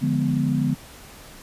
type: chord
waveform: sine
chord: D diminished seventh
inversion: none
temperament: equal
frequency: 146.83 / 174.61 / 207.7 / 246.9 Hz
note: D3 / F3 / Ab3 / Cb4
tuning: 0 / 0 / 0 / 0 cents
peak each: -23 / -27 / -27 / -23 dBFS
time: 0.01-0.75 s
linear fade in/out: 20 ms
effects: pink hiss -44 dBFS RMS until 1.42 s + resampled to 32000 Hz